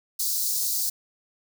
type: high-pass noise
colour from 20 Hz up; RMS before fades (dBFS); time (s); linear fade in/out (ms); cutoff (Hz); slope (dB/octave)
white; -26; 0.19-0.9; 10; 4200; 48
effects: none